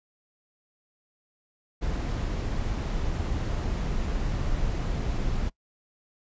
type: noise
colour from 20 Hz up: brown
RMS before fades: -28 dBFS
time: 1.81-5.5 s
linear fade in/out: 20 ms
effects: noise-tail reverb RT60 0.1 s tail -22 dB re dry + resampled to 16000 Hz